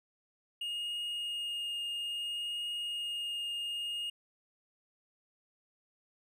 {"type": "tone with vibrato", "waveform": "triangle", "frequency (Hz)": 2849, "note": "F7", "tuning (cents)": 34, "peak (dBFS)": -33, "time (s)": [0.61, 4.1], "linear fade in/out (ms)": 5, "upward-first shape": "triangle", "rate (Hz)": 0.6, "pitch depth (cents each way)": 9, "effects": []}